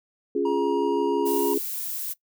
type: chord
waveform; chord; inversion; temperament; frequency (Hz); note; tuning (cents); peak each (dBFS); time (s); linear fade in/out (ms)
sine; Db major; none; equal; 277.2 / 349.2 / 415.3; Db4 / F4 / Ab4; 0 / 0 / 0; -27 / -26 / -24; 0.35-1.58; 5
type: tone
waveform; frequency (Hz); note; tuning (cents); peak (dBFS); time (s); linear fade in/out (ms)
triangle; 949; A#5; +31; -26; 0.45-1.54; 5
type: noise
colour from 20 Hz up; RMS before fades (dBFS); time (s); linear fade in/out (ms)
violet; -31; 1.25-2.14; 20
effects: noise-tail reverb RT60 0.1 s tail -20 dB re dry